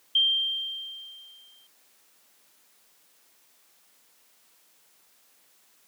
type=tone with exponential decay; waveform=sine; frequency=3165 Hz; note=G7; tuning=16 cents sharp; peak=-17 dBFS; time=0.15-1.67 s; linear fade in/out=5 ms; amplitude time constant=330 ms; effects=white hiss -62 dBFS RMS until 5.87 s + high-pass 200 Hz 12 dB/octave